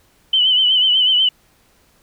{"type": "tone with vibrato", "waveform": "sine", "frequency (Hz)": 3026, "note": "F#7", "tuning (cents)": 38, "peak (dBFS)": -11, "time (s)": [0.33, 1.29], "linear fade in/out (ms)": 5, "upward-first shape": "triangle", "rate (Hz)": 8.1, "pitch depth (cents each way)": 68, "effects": ["pink hiss -56 dBFS RMS until 2.02 s"]}